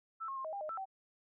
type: tone with pitch steps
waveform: sine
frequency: 1322 / 1081 / 1063 / 632 / 800 / 615 / 1326 / 769 Hz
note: E6 / C#6 / C6 / D#5 / G5 / D#5 / E6 / G5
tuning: +5 / -44 / +27 / +27 / +35 / -20 / +10 / -33 cents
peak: -38 dBFS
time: 0.2-0.856 s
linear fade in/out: 20 ms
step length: 82 ms
effects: none